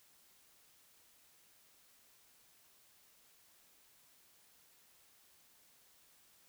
silence, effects white hiss -67 dBFS RMS until 6.48 s

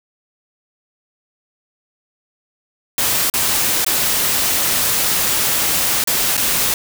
white noise with dropouts, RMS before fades -17 dBFS, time 2.98-6.74 s, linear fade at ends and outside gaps 2 ms, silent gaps 3.299-3.338 / 3.847-3.864 / 6.04-6.073 / 6.369-6.376 s, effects none

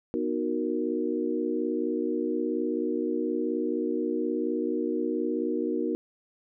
sine chord, B major seventh, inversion none, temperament equal, 246.9 / 311.1 / 370 / 466.2 Hz, B3 / D#4 / F#4 / A#4, 0 / 0 / 0 / 0 cents, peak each -32 / -30 / -31 / -32 dBFS, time 0.14-5.95 s, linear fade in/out 0 ms, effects none

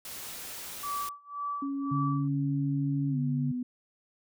white noise, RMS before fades -41 dBFS, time 0.05-1.09 s, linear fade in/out 2 ms
sine tone with tremolo, 1154 Hz, D6, 31 cents flat, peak -30 dBFS, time 0.83-2.28 s, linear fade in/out 5 ms, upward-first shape sine, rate 1.9 Hz, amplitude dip 95%
sine tone with pitch glide, 277.2 to 248.4 Hz, C#4 to B3, 0 to +10 cents, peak -30 dBFS, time 1.62-3.63 s, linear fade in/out 5 ms, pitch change -190 cents, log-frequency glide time 3.09-3.19 s
sine tone, 143.5 Hz, D3, 40 cents flat, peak -28 dBFS, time 1.91-3.52 s, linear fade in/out 10 ms
effects none

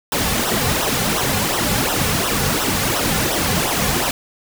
pink noise with flanger, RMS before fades -19 dBFS, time 0.12-4.11 s, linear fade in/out 2 ms, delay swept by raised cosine 0.43 to 3.23 ms, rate 2.8 Hz, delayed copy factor -0.75, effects none

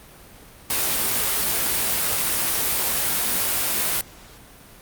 white noise with comb filter, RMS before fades -22 dBFS, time 0.7-4.01 s, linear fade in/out 2 ms, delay 18 ms, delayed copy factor +0.8, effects pink hiss -46 dBFS RMS until 4.81 s + Opus 32 kbps

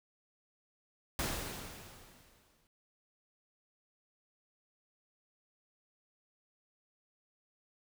pink noise with exponential decay, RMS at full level -34 dBFS, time 1.19-2.67 s, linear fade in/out 1 ms, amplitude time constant 320 ms, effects none

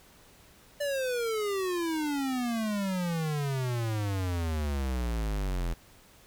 square exponential sweep, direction down, 588 to 41.2 Hz, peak -29 dBFS, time 0.8-5.74 s, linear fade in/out 10 ms, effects pink hiss -57 dBFS RMS until 6.26 s

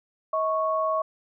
sine tone pair together, 637 / 1105.4 Hz, D#5 / C#6, +41 / -5 cents, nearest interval minor seventh, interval 954 cents, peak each -25 dBFS, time 0.33-1.02 s, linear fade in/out 5 ms, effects none

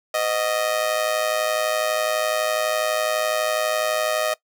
sawtooth tone with amplitude modulation, 622.3 Hz, D#5, in tune, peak -13 dBFS, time 0.14-4.34 s, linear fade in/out 5 ms, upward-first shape sine, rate 112 Hz, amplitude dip 75%, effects noise-tail reverb RT60 0.1 s tail -20 dB re dry

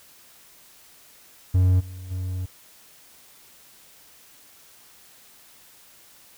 triangle tone with level steps, 91.9 Hz, F#2, 11 cents flat, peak -13 / -33 / -24 dBFS, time 1.54-2.46 s, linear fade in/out 10 ms, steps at 1.79 / 2.1 s, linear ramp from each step 20 ms, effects white hiss -52 dBFS RMS until 6.37 s

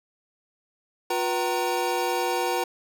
square tone cluster, 357.2 / 487.9 / 764 / 930 Hz, F4 / B4 / G5 / A#5, +39 / -21 / -45 / -4 cents, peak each -30 dBFS, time 1.1-2.64 s, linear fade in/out 5 ms, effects none

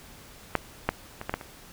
clicks, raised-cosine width 0.5 ms, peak -7 / -7 / -20 / -14 / -11 / -24 dBFS, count 6, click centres 0.553 / 0.89 / 1.214 / 1.295 / 1.34 / 1.412 s, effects pink hiss -49 dBFS RMS until 1.72 s

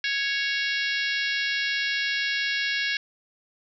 harmonic tone with a mistuned harmonic, 554.4 Hz, C#5, in tune, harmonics 3 / 4 / 5 / 6 / 7 / 8 / 9 / 10, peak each -28 / -30 / -32 / -34 / -35 / -36 / -37 / -38 dBFS, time 0.04-2.97 s, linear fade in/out 2 ms, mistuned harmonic 8, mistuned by -37 cents, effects none

